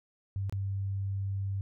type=tone with dropouts; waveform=sine; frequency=98 Hz; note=G2; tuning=in tune; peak=-30 dBFS; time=0.36-1.61 s; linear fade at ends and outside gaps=0 ms; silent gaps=0.496-0.525 s; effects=none